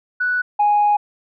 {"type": "tone pair in turn", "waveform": "sine", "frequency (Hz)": [1480, 829.1], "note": ["F#6", "G#5"], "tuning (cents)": [0, -3], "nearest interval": "minor seventh", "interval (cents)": 1003, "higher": "first", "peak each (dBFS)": [-16, -11], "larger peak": "second", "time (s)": [[0.2, 0.42], [0.59, 0.97]], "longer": "second", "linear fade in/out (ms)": 10, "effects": ["tanh soft clip ceiling -9 dBFS"]}